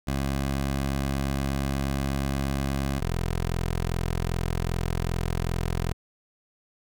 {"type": "tone pair in turn", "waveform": "15% pulse", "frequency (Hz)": [68.4, 42.55], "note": ["C#2", "F1"], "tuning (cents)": [-23, -44], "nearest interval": "minor sixth", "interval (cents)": 821, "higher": "first", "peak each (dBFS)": -19, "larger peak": "neither", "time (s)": [[0.07, 3], [3, 5.93]], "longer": "neither", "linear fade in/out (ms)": 10, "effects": []}